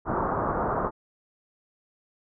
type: low-pass noise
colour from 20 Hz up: white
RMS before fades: -27 dBFS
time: 0.05-0.91 s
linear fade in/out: 50 ms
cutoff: 1300 Hz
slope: 48 dB/octave
effects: none